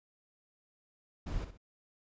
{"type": "noise with echo", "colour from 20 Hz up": "brown", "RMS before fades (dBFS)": -35, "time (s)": [1.26, 1.45], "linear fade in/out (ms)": 10, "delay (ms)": 63, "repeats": 2, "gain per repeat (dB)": -9, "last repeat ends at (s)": 1.576, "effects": ["resampled to 16000 Hz"]}